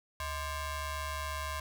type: ring-modulated tone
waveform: sawtooth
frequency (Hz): 557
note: C#5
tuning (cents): +8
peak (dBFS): -28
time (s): 0.2-1.6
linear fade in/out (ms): 2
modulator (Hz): 484
effects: none